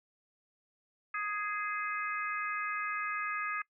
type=harmonic tone with a mistuned harmonic; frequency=415.3 Hz; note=G#4; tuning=in tune; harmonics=3 / 4 / 5 / 6; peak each=-36 / -38 / -40 / -42 dBFS; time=1.14-3.62 s; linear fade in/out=5 ms; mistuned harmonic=6; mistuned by=+30 cents; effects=noise-tail reverb RT60 0.1 s tail -23 dB re dry